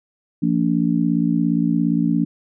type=harmonic tone; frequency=57.3 Hz; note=A#1; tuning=29 cents flat; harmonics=3 / 4 / 5; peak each=-20 / -20 / -20 dBFS; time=0.42-2.25 s; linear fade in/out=10 ms; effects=none